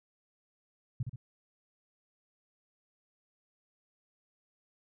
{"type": "tone with echo", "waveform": "sine", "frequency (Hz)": 123.47, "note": "B2", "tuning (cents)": 0, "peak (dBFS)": -29, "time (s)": [1, 1.03], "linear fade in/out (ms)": 5, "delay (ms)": 65, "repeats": 2, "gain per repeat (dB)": -5, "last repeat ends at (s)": 1.16, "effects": []}